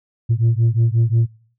sine beating tone pair, 112.8 / 118.4 Hz, A2 / A#2, +44 / +27 cents, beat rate 5.6 Hz, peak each -14 / -15 dBFS, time 0.29-1.27 s, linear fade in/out 20 ms, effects noise-tail reverb RT60 0.5 s tail -22 dB re dry + tanh soft clip ceiling -10 dBFS

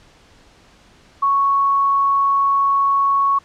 sine tone, 1108.7 Hz, C#6, in tune, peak -13 dBFS, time 1.22-3.39 s, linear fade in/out 10 ms, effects pink hiss -50 dBFS RMS until 3.44 s + low-pass 6000 Hz 12 dB/octave

